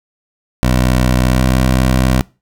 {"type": "tone with pitch glide", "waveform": "15% pulse", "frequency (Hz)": [62.7, 63.94], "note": ["B1", "C2"], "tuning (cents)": [27, -39], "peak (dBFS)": -4, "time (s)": [0.63, 2.21], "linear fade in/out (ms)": 0, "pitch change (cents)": 34, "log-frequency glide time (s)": [1.29, 1.43], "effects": ["noise-tail reverb RT60 0.3 s tail -23 dB re dry"]}